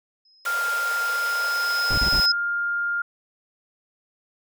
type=tone with exponential growth; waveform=sine; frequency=5110 Hz; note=D#8; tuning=45 cents sharp; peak=-16 dBFS; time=0.25-2.32 s; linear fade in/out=5 ms; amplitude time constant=450 ms
type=high-pass noise; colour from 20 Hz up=pink; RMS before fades=-34 dBFS; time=0.45-2.26 s; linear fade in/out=2 ms; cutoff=460 Hz; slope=96 dB/octave
type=tone with pitch glide; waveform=sine; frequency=1396.9 to 1405 Hz; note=F6 to F6; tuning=0 to +10 cents; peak=-22 dBFS; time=0.46-3.02 s; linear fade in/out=5 ms; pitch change=+10 cents; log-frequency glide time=0.77-2.42 s
type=noise bursts; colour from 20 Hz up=brown; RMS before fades=-25 dBFS; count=3; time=1.9-2.2 s; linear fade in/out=2 ms; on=78 ms; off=33 ms
effects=none